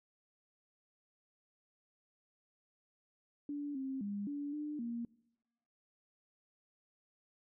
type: tone with pitch steps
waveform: sine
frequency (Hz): 289.4 / 266.7 / 202.8 / 287.7 / 298.6 / 234.9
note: D4 / C4 / G#3 / D4 / D4 / A#3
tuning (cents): -25 / +33 / -41 / -36 / +29 / +13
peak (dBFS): -37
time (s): 3.49-5.05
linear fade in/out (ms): 2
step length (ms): 260
effects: noise-tail reverb RT60 0.9 s tail -23 dB re dry